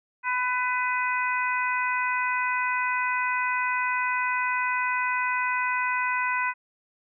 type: harmonic tone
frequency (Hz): 500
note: B4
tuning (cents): +21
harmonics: 2 / 3 / 4 / 5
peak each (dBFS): -27 / -29 / -30 / -31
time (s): 0.23-6.54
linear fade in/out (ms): 50
effects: none